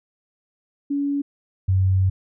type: tone pair in turn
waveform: sine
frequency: 283.4 / 94.57 Hz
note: C#4 / F#2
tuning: +38 / +38 cents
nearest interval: octave + perfect fifth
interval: 1900 cents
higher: first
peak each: -20 / -15 dBFS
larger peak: second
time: 0.9-1.22 / 1.68-2.1 s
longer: second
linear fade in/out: 10 ms
effects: none